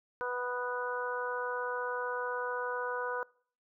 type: harmonic tone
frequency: 246.9 Hz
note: B3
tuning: in tune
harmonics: 2 / 3 / 4 / 5 / 6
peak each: -36 / -47 / -38 / -42 / -38 dBFS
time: 0.21-3.23 s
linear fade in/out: 0 ms
effects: noise-tail reverb RT60 0.5 s tail -24 dB re dry